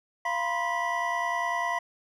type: tone cluster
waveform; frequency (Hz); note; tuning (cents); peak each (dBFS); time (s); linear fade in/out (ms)
triangle; 692 / 964 / 1034 / 1960; F5 / B5 / C6 / B6; -16 / -42 / -21 / -14; -30; 0.25-1.79; 5
effects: none